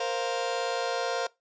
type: chord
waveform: sawtooth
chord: Bb suspended second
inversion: none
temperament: just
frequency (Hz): 466.2 / 524.4 / 699.2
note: Bb4 / C5 / F5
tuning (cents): 0 / +4 / +2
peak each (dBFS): -28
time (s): 0-1.27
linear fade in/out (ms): 5
effects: noise-tail reverb RT60 0.2 s tail -21 dB re dry + resampled to 16000 Hz